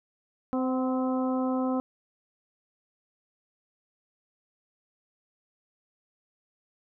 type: harmonic tone with a mistuned harmonic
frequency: 258.6 Hz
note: C4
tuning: 20 cents flat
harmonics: 1 / 2 / 3 / 4 / 5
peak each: -26 / -32 / -36 / -38 / -40 dBFS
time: 0.53-1.8 s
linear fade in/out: 0 ms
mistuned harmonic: 3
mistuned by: -30 cents
effects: none